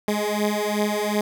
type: beating tone pair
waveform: 15% pulse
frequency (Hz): 207.7 / 210.4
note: G#3 / G#3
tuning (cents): 0 / +23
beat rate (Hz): 2.7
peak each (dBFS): -18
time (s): 0.08-1.21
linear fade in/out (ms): 2
effects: none